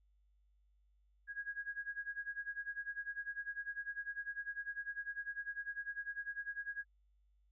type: tone with tremolo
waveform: sine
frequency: 1646 Hz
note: G#6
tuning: 16 cents flat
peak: -37 dBFS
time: 1.27-6.85 s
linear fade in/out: 50 ms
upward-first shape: sine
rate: 10 Hz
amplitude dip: 90%
effects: added 50 Hz sine -69 dBFS peak until 7.51 s